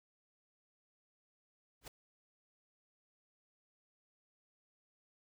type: noise with exponential growth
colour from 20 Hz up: pink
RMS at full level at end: -41 dBFS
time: 1.81-1.88 s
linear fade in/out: 5 ms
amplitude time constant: 15 ms
effects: none